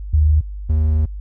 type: tone pair in turn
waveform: sine / triangle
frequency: 76.1 / 77.43 Hz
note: D#2 / D#2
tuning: -38 / -8 cents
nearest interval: unison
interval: 30 cents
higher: second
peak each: -10 / -11 dBFS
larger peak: first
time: 0.13-0.41 / 0.69-1.06 s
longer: second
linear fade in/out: 10 ms
effects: added 50 Hz sine -26 dBFS peak until 1.2 s